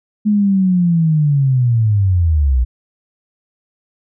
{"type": "linear sweep", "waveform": "sine", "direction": "down", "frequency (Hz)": [212.9, 58.27], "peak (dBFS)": -10, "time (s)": [0.25, 2.65], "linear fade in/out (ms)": 20, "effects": []}